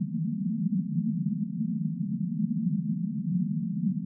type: band-pass noise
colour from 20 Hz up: white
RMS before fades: -29 dBFS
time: 0-4.05 s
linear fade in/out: 5 ms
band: 150 to 230 Hz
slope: 96 dB/octave
effects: none